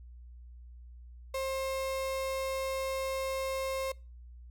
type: tone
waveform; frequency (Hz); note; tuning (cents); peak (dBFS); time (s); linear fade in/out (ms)
35% pulse; 532; C5; +29; -30; 1.34-3.92; 5
effects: noise-tail reverb RT60 0.3 s tail -24 dB re dry + added 60 Hz sine -47 dBFS peak until 4.5 s